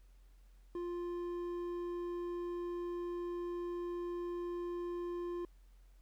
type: tone with hard clipping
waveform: sine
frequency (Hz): 349.2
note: F4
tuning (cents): 0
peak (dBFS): -39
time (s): 0.75-5.45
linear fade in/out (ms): 2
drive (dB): 6
effects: added 44 Hz sine -58 dBFS peak until 6.01 s + pink hiss -75 dBFS RMS until 6.01 s

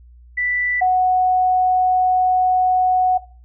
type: tone pair in turn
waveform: sine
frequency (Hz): 1975.5 / 738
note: B6 / F#5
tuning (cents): 0 / -5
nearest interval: octave + perfect fourth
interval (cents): 1705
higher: first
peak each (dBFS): -18 / -12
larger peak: second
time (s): 0.37-0.81 / 0.81-3.18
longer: second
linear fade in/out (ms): 10
effects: noise-tail reverb RT60 0.4 s tail -19 dB re dry + added 60 Hz sine -42 dBFS peak until 3.44 s

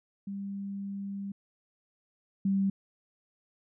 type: tone pair in turn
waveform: sine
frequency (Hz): 198.3 / 195.23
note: G3 / G3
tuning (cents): +20 / -7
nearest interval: unison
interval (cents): 27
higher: first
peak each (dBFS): -34 / -24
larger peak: second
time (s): 0.27-1.32 / 2.45-2.7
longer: first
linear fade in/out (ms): 5
effects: none

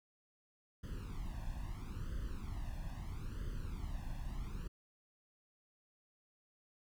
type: noise with flanger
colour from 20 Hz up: brown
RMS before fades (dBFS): -42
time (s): 0.83-4.68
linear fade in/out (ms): 10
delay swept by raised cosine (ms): 0.63 to 1.16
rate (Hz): 0.76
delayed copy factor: +0.9
effects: none

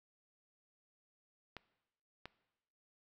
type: clicks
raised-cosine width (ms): 0.3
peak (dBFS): -29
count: 2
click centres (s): 1.567 / 2.256
effects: noise-tail reverb RT60 1.0 s tail -19 dB re dry

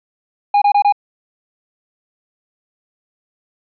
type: tone bursts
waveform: triangle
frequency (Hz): 817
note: G#5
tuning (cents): -29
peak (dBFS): -7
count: 4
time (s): 0.54-0.924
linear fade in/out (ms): 5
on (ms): 78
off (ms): 24
effects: resampled to 11025 Hz

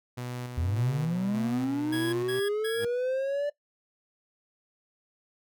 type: tone with tremolo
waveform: sawtooth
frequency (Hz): 123.5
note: B2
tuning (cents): 0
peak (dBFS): -30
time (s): 0.17-2.4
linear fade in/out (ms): 10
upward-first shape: square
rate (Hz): 1.7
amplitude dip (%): 35
type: linear sweep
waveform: triangle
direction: up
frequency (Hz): 75.1 to 587.3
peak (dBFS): -24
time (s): 0.57-3.5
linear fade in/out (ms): 10
type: tone bursts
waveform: 25% pulse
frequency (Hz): 1661.2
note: G#6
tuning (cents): 0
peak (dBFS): -29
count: 3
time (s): 1.92-2.85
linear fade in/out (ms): 10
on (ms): 210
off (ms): 150
type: tone with exponential growth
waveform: 20% pulse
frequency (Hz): 103.7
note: G#2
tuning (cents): -2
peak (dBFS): -30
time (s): 2.69-2.85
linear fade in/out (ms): 0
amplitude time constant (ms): 33
effects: noise-tail reverb RT60 0.1 s tail -18 dB re dry

